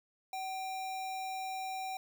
sine tone with sample-and-hold, 760 Hz, F#5, 46 cents sharp, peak -36 dBFS, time 0.33-1.97 s, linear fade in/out 2 ms, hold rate 3150 Hz, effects none

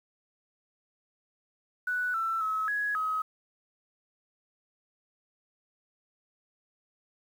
sine tone with pitch steps, 1481 / 1335 / 1288 / 1672 / 1271 Hz, F#6 / E6 / E6 / G#6 / D#6, +1 / +22 / -41 / +11 / +36 cents, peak -27 dBFS, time 1.87-3.22 s, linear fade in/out 5 ms, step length 270 ms, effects 9-bit

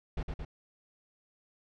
brown noise with echo, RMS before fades -33 dBFS, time 0.17-0.23 s, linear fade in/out 5 ms, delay 110 ms, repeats 2, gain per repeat -3 dB, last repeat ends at 0.45 s, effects low-pass 4000 Hz 12 dB/octave

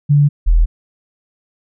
sine tone pair in turn, 144.9 / 40.66 Hz, D3 / E1, -23 / -23 cents, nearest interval octave + minor seventh, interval 2200 cents, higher first, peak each -7 dBFS, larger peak neither, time 0.09-0.29 / 0.46-0.66 s, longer neither, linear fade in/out 20 ms, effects none

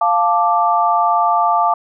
sine chord, D minor, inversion first, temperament equal, 698.5 / 880 / 1174.7 Hz, F5 / A5 / D6, 0 / 0 / 0 cents, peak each -16 dBFS, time 0.01-1.74 s, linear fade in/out 5 ms, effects none

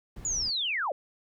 brown noise, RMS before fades -42 dBFS, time 0.16-0.5 s, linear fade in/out 5 ms
sine linear sweep, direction down, 7010 to 496.9 Hz, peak -27 dBFS, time 0.25-0.92 s, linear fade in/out 2 ms
effects none

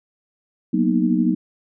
sine chord, B major seventh, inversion second, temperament equal with one note detuned, 185 / 233.1 / 245.7 / 311.1 Hz, F#3 / A#3 / B3 / D#4, 0 / 0 / -9 / 0 cents, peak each -21 dBFS, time 0.73-1.35 s, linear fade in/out 10 ms, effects none

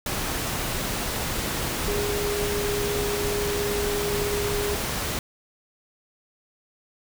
sine tone in noise, 410 Hz, G#4, 22 cents flat, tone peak -26 dBFS, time 1.88-4.75 s, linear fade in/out 2 ms, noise pink, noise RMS -28 dBFS, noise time 0.06-5.19 s, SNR -1 dB, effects none

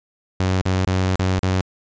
sawtooth tone with dropouts, 93.3 Hz, F#2, 15 cents sharp, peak -13 dBFS, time 0.4-1.61 s, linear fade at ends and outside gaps 0 ms, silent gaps 0.614-0.655 / 0.849-0.872 / 1.156-1.195 / 1.391-1.431 s, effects resampled to 16000 Hz

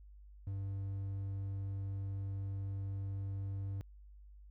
triangle tone, 98 Hz, G2, in tune, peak -35 dBFS, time 0.47-3.81 s, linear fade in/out 0 ms, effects added 50 Hz sine -53 dBFS peak until 4.5 s

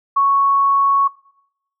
sine tone, 1108.7 Hz, C#6, in tune, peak -11 dBFS, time 0.16-1.08 s, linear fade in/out 10 ms, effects noise-tail reverb RT60 0.8 s tail -22 dB re dry

